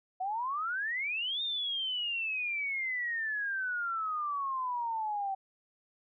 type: exponential two-way sweep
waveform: sine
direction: up then down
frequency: 726 to 3686 to 766 Hz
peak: -31 dBFS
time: 0.2-5.35 s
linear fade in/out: 10 ms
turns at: 1.42 s
effects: none